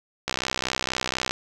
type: click train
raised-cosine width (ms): 0.2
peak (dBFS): -7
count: 67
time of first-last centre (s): 0.28-1.31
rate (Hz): 64.1
effects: none